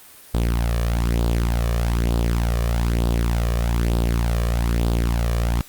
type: tone with flanger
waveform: sawtooth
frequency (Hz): 58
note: A#1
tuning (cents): -8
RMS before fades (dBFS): -20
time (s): 0.34-5.61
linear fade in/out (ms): 0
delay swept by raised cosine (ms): 0.23 to 1.73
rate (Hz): 1.1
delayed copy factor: +0.6
effects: white hiss -45 dBFS RMS until 5.68 s + Opus 32 kbps